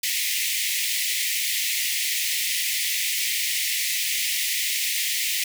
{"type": "high-pass noise", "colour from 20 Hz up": "pink", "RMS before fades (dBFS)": -25, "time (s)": [0.03, 5.44], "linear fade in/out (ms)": 5, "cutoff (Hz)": 1900, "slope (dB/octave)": 96, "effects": []}